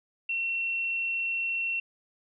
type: tone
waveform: sine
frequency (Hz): 2717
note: F7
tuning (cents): -48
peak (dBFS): -27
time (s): 0.29-1.8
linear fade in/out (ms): 5
effects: none